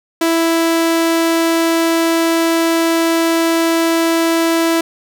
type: tone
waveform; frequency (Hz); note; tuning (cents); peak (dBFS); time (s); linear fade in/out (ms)
sawtooth; 330.5; E4; +5; -8; 0.21-4.81; 5
effects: none